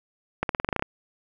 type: accelerating click train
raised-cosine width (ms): 0.5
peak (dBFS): -9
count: 10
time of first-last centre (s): 0.43-0.824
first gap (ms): 62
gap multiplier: 0.91
effects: none